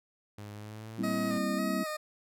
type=tone with pitch glide; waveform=sawtooth; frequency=103.83 to 112.58 Hz; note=G#2 to A2; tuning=0 to +40 cents; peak=-38 dBFS; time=0.38-1.38 s; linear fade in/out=5 ms; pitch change=+140 cents; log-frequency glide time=0.53-0.99 s
type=chord; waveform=sine; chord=C dominant seventh; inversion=second; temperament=equal with one note detuned; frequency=196 / 233.1 / 263.4 / 329.6 Hz; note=G3 / Bb3 / C4 / E4; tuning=0 / 0 / +12 / 0 cents; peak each=-33 / -36 / -35 / -37 dBFS; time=0.98-1.84 s; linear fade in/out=10 ms
type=tone with vibrato; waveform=20% pulse; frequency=622.3 Hz; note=D#5; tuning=in tune; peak=-29 dBFS; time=1.03-1.97 s; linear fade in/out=10 ms; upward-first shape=square; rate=1.8 Hz; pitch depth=28 cents each way
effects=none